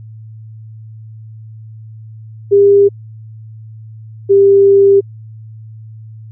sine tone pair in turn, 401.1 / 396 Hz, G4 / G4, +40 / +18 cents, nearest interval unison, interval 22 cents, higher first, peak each -4 dBFS, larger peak neither, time 2.51-2.89 / 4.29-5.01 s, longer second, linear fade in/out 20 ms, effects added 110 Hz sine -30 dBFS peak until 6.31 s

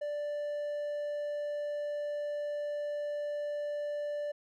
triangle tone, 587.3 Hz, D5, in tune, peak -31 dBFS, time 0.01-4.32 s, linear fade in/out 10 ms, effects none

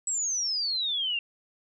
sine exponential sweep, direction down, 7902 to 2728 Hz, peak -26 dBFS, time 0.07-1.19 s, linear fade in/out 2 ms, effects none

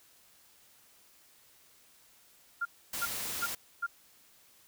sine tone bursts, 1396.9 Hz, F6, in tune, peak -29 dBFS, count 4, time 2.61-3.866 s, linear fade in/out 10 ms, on 44 ms, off 360 ms
white noise, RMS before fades -37 dBFS, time 2.93-3.55 s, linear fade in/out 5 ms
effects white hiss -62 dBFS RMS until 4.67 s

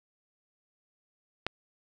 click, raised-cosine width 0.3 ms, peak -13 dBFS, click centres 1.466 s, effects none

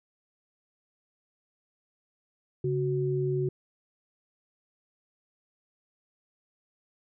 sine tone pair together, 138.59 / 370.2 Hz, C#3 / F#4, 0 / +1 cents, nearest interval octave + perfect fourth, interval 1701 cents, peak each -28 / -28 dBFS, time 2.64-3.49 s, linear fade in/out 5 ms, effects none

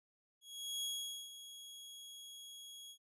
sawtooth tone with ADSR envelope, 3322 Hz, G#7, in tune, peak -34 dBFS, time 0.41-2.98 s, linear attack 420 ms, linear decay 460 ms, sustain -13 dB, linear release 77 ms, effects resampled to 32000 Hz

